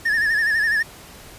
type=tone with vibrato; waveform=triangle; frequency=1760 Hz; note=A6; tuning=in tune; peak=-15 dBFS; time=0.05-0.83 s; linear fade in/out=10 ms; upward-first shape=sine; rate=12 Hz; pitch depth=84 cents each way; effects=pink hiss -42 dBFS RMS until 1.38 s + resampled to 32000 Hz